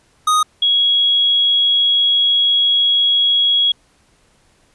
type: tone pair in turn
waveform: square / sine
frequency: 1244.5 / 3322 Hz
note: D#6 / G#7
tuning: 0 / 0 cents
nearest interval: octave + perfect fourth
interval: 1700 cents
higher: second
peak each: -12 / -11 dBFS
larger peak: second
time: 0.27-0.43 / 0.62-3.72 s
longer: second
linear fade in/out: 5 ms
effects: pink hiss -56 dBFS RMS until 4.74 s + resampled to 24000 Hz